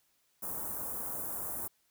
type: band-stop noise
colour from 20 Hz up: white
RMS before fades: -38 dBFS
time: 0.42-1.68 s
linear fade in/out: 10 ms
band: 1200 to 9600 Hz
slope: 24 dB/octave
effects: white hiss -73 dBFS RMS until 1.9 s